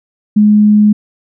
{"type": "tone", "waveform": "sine", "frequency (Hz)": 210, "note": "G#3", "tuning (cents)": 19, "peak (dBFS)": -4, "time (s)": [0.36, 0.93], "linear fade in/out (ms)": 10, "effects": []}